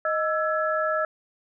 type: tone cluster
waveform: sine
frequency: 624 / 1328 / 1686 Hz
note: D#5 / E6 / G#6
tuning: +5 / +12 / +26 cents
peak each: -25 / -26 / -30 dBFS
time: 0.05-1.05 s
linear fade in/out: 2 ms
effects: none